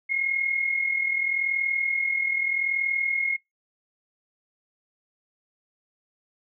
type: tone with amplitude modulation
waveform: sine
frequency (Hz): 2155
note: C#7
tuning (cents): -49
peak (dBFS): -20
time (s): 0.09-3.37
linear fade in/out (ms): 20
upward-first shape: sine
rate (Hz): 40.8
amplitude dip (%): 60
effects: noise-tail reverb RT60 0.2 s tail -25 dB re dry